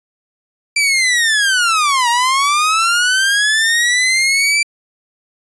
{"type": "linear two-way sweep", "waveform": "sawtooth", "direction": "down then up", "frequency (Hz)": [2350, 932.3, 2350], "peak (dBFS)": -8, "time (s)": [0.76, 4.63], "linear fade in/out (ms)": 5, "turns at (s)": 2.09, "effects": ["resampled to 24000 Hz"]}